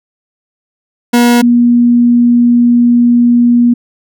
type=tone pair in turn; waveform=40% pulse / sine; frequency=240 / 240 Hz; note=B3 / B3; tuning=-49 / -49 cents; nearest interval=unison; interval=0 cents; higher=neither; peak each=-4 dBFS; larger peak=neither; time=1.13-1.42 / 1.42-3.74 s; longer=second; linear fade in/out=10 ms; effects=none